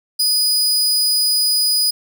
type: tone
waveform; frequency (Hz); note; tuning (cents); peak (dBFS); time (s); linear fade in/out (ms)
sawtooth; 4960; D#8; -6; -11; 0.19-1.91; 10
effects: none